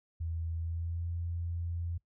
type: tone with pitch glide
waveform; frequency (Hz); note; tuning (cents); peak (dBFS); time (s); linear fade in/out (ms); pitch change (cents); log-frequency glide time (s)
sine; 82.4 to 85.21; E2 to F2; 0 to -42; -33; 0.2-1.98; 10; +58; 0.57-1.08
effects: noise-tail reverb RT60 0.1 s tail -20 dB re dry